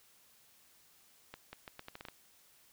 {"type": "accelerating click train", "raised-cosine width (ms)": 0.3, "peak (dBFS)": -29, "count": 9, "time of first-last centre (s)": [1.34, 2.085], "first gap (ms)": 190, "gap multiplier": 0.78, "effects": ["white hiss -65 dBFS RMS until 2.72 s"]}